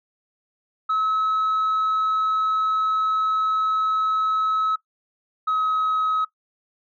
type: tone pair in turn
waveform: sine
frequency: 1290 / 1275.2 Hz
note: E6 / D#6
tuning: -38 / +42 cents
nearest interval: unison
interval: 20 cents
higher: first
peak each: -17 dBFS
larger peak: neither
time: 0.89-4.76 / 5.47-6.25 s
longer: first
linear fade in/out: 10 ms
effects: noise-tail reverb RT60 0.1 s tail -18 dB re dry + tanh soft clip ceiling -17 dBFS